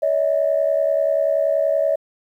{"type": "tone pair together", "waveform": "sine", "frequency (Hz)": [567, 637.4], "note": ["C#5", "D#5"], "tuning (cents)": [39, 42], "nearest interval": "major second", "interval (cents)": 203, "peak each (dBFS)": -18, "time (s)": [0.02, 1.96], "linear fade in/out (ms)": 10, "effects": ["tanh soft clip ceiling -8 dBFS", "9-bit"]}